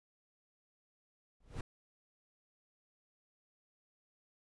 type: noise with exponential growth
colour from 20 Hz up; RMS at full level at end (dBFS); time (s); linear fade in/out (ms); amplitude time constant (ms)
brown; -34; 1.4-1.61; 5; 44
effects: resampled to 24000 Hz